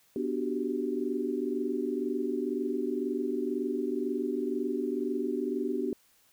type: chord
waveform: sine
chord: G major seventh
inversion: first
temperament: equal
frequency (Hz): 246.9 / 293.7 / 370 / 392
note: B3 / D4 / F#4 / G4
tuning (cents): 0 / 0 / 0 / 0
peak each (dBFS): -34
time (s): 0.16-5.93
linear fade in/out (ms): 2
effects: white hiss -65 dBFS RMS until 6.32 s